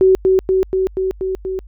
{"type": "tone with echo", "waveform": "sine", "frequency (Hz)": 377.5, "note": "F#4", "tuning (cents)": 35, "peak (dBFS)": -7, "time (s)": [0.01, 0.15], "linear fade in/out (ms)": 0, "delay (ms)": 240, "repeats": 6, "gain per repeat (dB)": -2, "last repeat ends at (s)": 1.59, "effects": ["added 50 Hz sine -35 dBFS peak until 1.67 s"]}